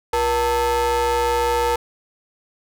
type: ring-modulated tone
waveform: square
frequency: 207.7 Hz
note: G#3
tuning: in tune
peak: -15 dBFS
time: 0.13-1.76 s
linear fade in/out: 5 ms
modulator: 686 Hz
effects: none